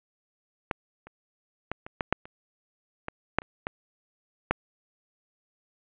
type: clicks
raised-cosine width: 0.5 ms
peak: -12 / -30 / -15 / -24 / -12 / -6 / -29 / -17 / -6 / -29 / -14 / -7 dBFS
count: 12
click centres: 0.712 / 1.07 / 1.716 / 1.865 / 2.008 / 2.126 / 2.255 / 3.084 / 3.386 / 3.419 / 3.669 / 4.51 s
effects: resampled to 8000 Hz + 8-bit